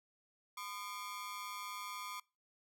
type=ring-modulated tone; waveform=sawtooth; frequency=1121 Hz; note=C#6; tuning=19 cents sharp; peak=-36 dBFS; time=0.57-2.2 s; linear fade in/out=5 ms; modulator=102 Hz; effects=noise-tail reverb RT60 0.3 s tail -25 dB re dry